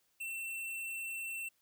square tone, 2695 Hz, E7, 38 cents sharp, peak -39 dBFS, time 0.2-1.49 s, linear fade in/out 10 ms, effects white hiss -75 dBFS RMS until 1.61 s

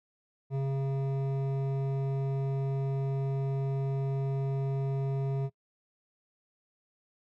triangle tone with hard clipping, 136.1 Hz, C#3, 31 cents flat, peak -30 dBFS, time 0.5-5.5 s, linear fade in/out 50 ms, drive 15 dB, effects noise-tail reverb RT60 0.1 s tail -23 dB re dry

